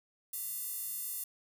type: tone with high-pass filter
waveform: square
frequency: 396.4 Hz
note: G4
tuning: 19 cents sharp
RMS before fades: -39 dBFS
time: 0.33-1.24 s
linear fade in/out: 5 ms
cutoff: 11000 Hz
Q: 1.4
effects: none